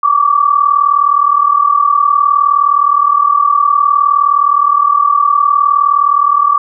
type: tone pair together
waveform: sine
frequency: 1136.6 / 1176 Hz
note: C#6 / D6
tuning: +43 / +2 cents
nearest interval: minor second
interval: 59 cents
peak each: -10 dBFS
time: 0.03-6.58 s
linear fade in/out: 5 ms
effects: none